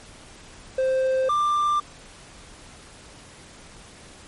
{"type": "tone pair in turn", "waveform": "triangle", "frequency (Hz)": [523.3, 1186.4], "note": ["C5", "D6"], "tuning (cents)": [0, 17], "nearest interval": "octave + major second", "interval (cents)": 1417, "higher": "second", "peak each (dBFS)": -17, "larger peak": "neither", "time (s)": [[0.78, 1.29], [1.29, 1.8]], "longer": "neither", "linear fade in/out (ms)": 5, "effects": ["pink hiss -46 dBFS RMS until 4.27 s", "MP3 48 kbps"]}